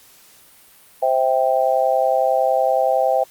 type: chord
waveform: sine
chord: C major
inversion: none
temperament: just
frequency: 523.3 / 654.1 / 784.9 Hz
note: C5 / E5 / G5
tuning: 0 / -14 / +2 cents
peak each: -19 dBFS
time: 1.02-3.24 s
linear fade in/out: 10 ms
effects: white hiss -49 dBFS RMS until 3.3 s + Opus 48 kbps